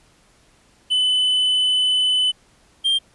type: tone pair in turn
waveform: triangle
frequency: 3011 / 3183 Hz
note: F#7 / G7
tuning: +30 / +26 cents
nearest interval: minor second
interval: 96 cents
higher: second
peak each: -14 dBFS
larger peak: neither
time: 0.9-2.32 / 2.84-2.99 s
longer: first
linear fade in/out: 20 ms
effects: pink hiss -56 dBFS RMS until 3.14 s + resampled to 24000 Hz